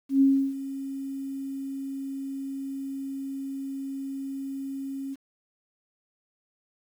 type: tone with ADSR envelope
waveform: sine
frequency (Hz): 272.1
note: C#4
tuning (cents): -32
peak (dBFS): -15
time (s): 0.09-5.16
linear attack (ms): 120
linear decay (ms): 320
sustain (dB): -16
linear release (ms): 31
effects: 9-bit